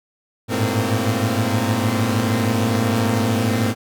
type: tone cluster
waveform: sawtooth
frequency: 101.9 / 108.5 / 114.9 / 229.6 / 258.6 Hz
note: G#2 / A2 / A#2 / A#3 / C4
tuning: -32 / -24 / -25 / -26 / -20 cents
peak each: -20 dBFS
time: 0.48-3.75 s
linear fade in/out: 50 ms
effects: none